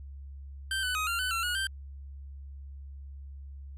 25% pulse tone with pitch steps, 1561 / 1497 / 1257 / 1386 / 1504 / 1355 / 1450 / 1566 Hz, G6 / F#6 / D#6 / F6 / F#6 / E6 / F#6 / G6, -8 / +20 / +17 / -14 / +28 / +47 / -35 / -2 cents, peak -25 dBFS, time 0.71-1.67 s, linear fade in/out 2 ms, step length 120 ms, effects added 69 Hz sine -41 dBFS peak until 3.77 s + resampled to 32000 Hz

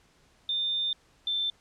sine tone pair in turn, 3600 / 3552 Hz, A7 / A7, +39 / +16 cents, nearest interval unison, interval 23 cents, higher first, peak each -26 dBFS, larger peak neither, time 0.49-0.93 / 1.27-1.5 s, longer first, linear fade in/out 2 ms, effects pink hiss -63 dBFS RMS until 1.6 s + low-pass 8000 Hz 12 dB/octave

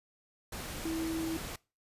sine tone in noise, 324.7 Hz, E4, 26 cents flat, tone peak -32 dBFS, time 0.85-1.37 s, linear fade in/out 5 ms, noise pink, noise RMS -41 dBFS, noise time 0.52-1.56 s, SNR +6 dB, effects noise-tail reverb RT60 0.3 s tail -23 dB re dry + resampled to 32000 Hz

